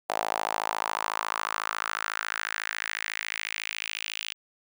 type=tone with high-pass filter sweep; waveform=sawtooth; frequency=54 Hz; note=A1; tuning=32 cents flat; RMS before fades=-32 dBFS; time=0.09-4.34 s; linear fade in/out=10 ms; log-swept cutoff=720 to 2900 Hz; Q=3.1; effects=none